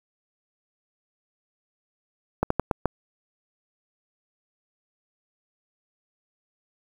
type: slowing click train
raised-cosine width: 1 ms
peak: -7 dBFS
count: 5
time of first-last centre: 2.43-2.857 s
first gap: 74 ms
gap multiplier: 1.25
effects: 7-bit